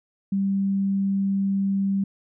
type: tone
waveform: sine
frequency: 196 Hz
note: G3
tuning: in tune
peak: -20 dBFS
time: 0.32-2.04 s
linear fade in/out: 5 ms
effects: none